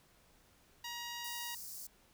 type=tone; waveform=10% pulse; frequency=950 Hz; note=A#5; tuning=33 cents sharp; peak=-33 dBFS; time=0.84-1.55 s; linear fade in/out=5 ms
type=high-pass noise; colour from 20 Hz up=white; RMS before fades=-47 dBFS; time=1.24-1.87 s; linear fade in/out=5 ms; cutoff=4700 Hz; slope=48 dB/octave
effects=pink hiss -67 dBFS RMS until 2.13 s